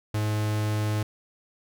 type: tone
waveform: 45% pulse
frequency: 106.3 Hz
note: G#2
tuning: 41 cents sharp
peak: -24 dBFS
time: 0.14-1.03 s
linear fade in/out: 5 ms
effects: none